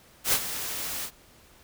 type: noise with ADSR envelope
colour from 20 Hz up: white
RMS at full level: -21 dBFS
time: 0.24-1.11 s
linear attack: 85 ms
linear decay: 64 ms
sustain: -12 dB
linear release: 72 ms
effects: pink hiss -56 dBFS RMS until 1.63 s